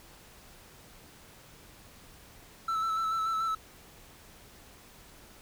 triangle tone with vibrato, 1318.5 Hz, E6, in tune, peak -26 dBFS, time 2.68-3.55 s, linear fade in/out 5 ms, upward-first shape square, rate 6.9 Hz, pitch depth 20 cents each way, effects pink hiss -54 dBFS RMS until 5.41 s

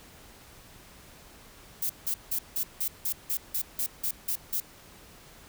violet noise bursts, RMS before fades -29 dBFS, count 12, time 1.82-4.602 s, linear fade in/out 5 ms, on 76 ms, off 170 ms, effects pink hiss -52 dBFS RMS until 5.48 s

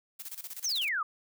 blue noise with tremolo, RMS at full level -40 dBFS, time 0.19-0.89 s, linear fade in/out 10 ms, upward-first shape square, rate 16 Hz, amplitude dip 80%
sine exponential sweep, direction down, 6600 to 1164 Hz, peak -28 dBFS, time 0.64-1.03 s, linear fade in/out 5 ms
effects none

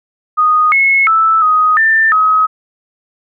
sine tone with pitch steps, 1240 / 2182 / 1316 / 1252 / 1784 / 1271 Hz, D#6 / C#7 / E6 / D#6 / A6 / D#6, -6 / -28 / -3 / +10 / +23 / +36 cents, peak -7 dBFS, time 0.37-2.47 s, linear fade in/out 20 ms, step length 350 ms, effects none

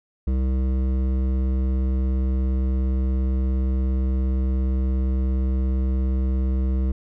sine tone with hard clipping, 64.9 Hz, C2, 13 cents flat, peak -21 dBFS, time 0.27-6.92 s, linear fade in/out 5 ms, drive 12 dB, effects none

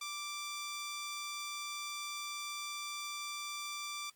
10% pulse tone, 1174.7 Hz, D6, in tune, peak -31 dBFS, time 0.01-4.1 s, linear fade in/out 5 ms, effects white hiss -71 dBFS RMS until 4.15 s + AAC 64 kbps

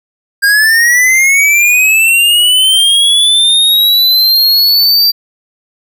square linear sweep, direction up, 1600 to 4699 Hz, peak -6 dBFS, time 0.42-5.12 s, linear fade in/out 20 ms, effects none

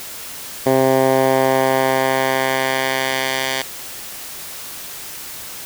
10% pulse tone with band-pass filter sweep, 132.3 Hz, C3, 20 cents sharp, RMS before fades -17 dBFS, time 0.66-3.62 s, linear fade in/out 5 ms, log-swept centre 470 to 3300 Hz, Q 0.76, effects white hiss -32 dBFS RMS until 5.65 s

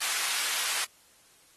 pink high-pass noise, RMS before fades -30 dBFS, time 0.01-0.85 s, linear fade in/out 10 ms, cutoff 1500 Hz, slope 12 dB/octave, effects white hiss -60 dBFS RMS until 1.56 s + AAC 32 kbps

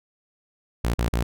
sawtooth tone bursts, 58.5 Hz, A#1, 7 cents sharp, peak -17 dBFS, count 3, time 0.84-1.23 s, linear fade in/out 5 ms, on 100 ms, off 45 ms, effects none

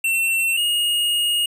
square tone pair in turn, 2702 / 2864 Hz, E7 / F7, +42 / +43 cents, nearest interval minor second, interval 101 cents, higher second, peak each -18 dBFS, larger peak neither, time 0.04-0.57 / 0.57-1.46 s, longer second, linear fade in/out 5 ms, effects resampled to 32000 Hz + 10-bit

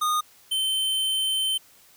square tone pair in turn, 1230 / 3089 Hz, D#6 / G7, -20 / -26 cents, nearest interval octave + major third, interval 1594 cents, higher second, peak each -22 / -23 dBFS, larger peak first, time 0.01-0.21 / 0.51-1.58 s, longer second, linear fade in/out 10 ms, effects white hiss -55 dBFS RMS until 1.96 s

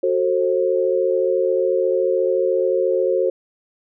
sine chord, F# diminished, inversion none, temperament just, 370 / 444 / 532.8 Hz, F#4 / A4 / C5, 0 / +16 / +31 cents, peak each -20 / -22 / -19 dBFS, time 0.03-3.3 s, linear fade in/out 5 ms, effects none

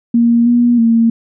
sine tone with pitch steps, 234.6 / 240.1 / 229.2 Hz, A#3 / B3 / A#3, +11 / -49 / -29 cents, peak -7 dBFS, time 0.14-1.1 s, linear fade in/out 5 ms, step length 320 ms, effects none

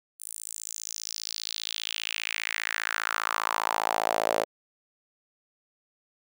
sawtooth tone with high-pass filter sweep, 55 Hz, A1, in tune, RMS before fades -31 dBFS, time 0.19-4.45 s, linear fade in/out 20 ms, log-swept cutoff 10000 to 550 Hz, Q 3.3, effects none

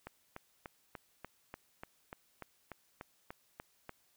click train, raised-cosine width 0.5 ms, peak -29 dBFS, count 14, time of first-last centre 0.07-3.894 s, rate 3.4 Hz, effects white hiss -72 dBFS RMS until 4.16 s

